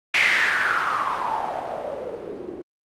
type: noise with low-pass filter sweep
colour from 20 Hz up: blue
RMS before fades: -24 dBFS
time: 0.14-2.62 s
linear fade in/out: 5 ms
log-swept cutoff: 2300 to 330 Hz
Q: 5.5
effects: Opus 48 kbps